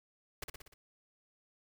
pink noise with echo, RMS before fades -40 dBFS, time 0.42-0.44 s, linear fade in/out 5 ms, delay 60 ms, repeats 5, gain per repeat -4 dB, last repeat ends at 0.74 s, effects none

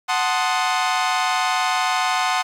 sawtooth chord, F# diminished seventh, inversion none, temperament equal, 740 / 880 / 1046.5 / 1244.5 Hz, F#5 / A5 / C6 / Eb6, 0 / 0 / 0 / 0 cents, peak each -18 / -22 / -20 / -22 dBFS, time 0.08-2.43 s, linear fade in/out 20 ms, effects low-pass 7000 Hz 12 dB/octave + 8-bit

